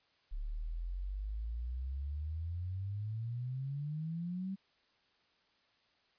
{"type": "exponential sweep", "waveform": "sine", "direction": "up", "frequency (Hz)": [34.7, 196], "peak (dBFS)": -36, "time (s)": [0.31, 4.56], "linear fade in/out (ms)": 20, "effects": ["white hiss -72 dBFS RMS until 6.18 s", "resampled to 11025 Hz"]}